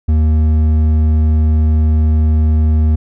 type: tone with hard clipping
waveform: triangle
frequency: 77.78 Hz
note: D#2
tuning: in tune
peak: -10 dBFS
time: 0.08-2.96 s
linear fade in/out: 10 ms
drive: 10 dB
effects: none